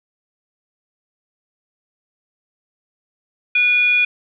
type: tone with frequency modulation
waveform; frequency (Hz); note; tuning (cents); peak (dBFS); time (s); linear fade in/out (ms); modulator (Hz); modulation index
sine; 2442; D#7; -33; -12; 3.55-4.05; 5; 963; 0.3
effects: none